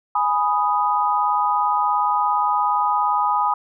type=chord; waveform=sine; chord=G# minor; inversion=none; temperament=equal; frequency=830.6 / 987.8 / 1244.5 Hz; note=G#5 / B5 / D#6; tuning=0 / 0 / 0 cents; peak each=-21 dBFS; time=0.15-3.54 s; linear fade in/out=5 ms; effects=none